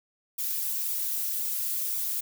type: noise with flanger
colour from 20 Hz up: violet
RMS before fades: -30 dBFS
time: 0.38-2.21 s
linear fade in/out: 10 ms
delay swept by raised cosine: 0.83 to 6.43 ms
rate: 1.9 Hz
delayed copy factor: +0.9
effects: none